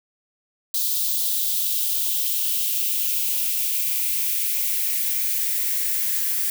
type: noise with high-pass filter sweep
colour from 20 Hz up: violet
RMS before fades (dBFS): -23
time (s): 0.74-6.5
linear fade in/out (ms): 2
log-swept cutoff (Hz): 3800 to 1700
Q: 2.9
effects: none